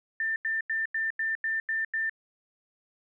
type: tone bursts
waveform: sine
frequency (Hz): 1789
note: A6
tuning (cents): +28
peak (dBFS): -26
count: 8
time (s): 0.2-2.096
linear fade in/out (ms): 2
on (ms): 160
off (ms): 88
effects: none